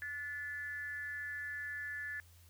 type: tone with frequency modulation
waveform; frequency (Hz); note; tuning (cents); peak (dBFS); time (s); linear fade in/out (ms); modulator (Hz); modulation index
sine; 1733; A6; -27; -39; 0.02-2.2; 0; 284; 0.47
effects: added 85 Hz sine -59 dBFS peak until 2.49 s + white hiss -66 dBFS RMS until 2.49 s